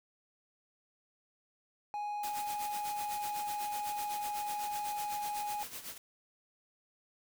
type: tone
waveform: triangle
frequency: 830.6 Hz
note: G#5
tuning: in tune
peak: -33 dBFS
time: 1.94-5.63 s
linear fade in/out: 0 ms
type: noise with tremolo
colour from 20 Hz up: white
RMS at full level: -42 dBFS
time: 2.23-5.98 s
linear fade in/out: 5 ms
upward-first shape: sine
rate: 8 Hz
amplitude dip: 70%
effects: none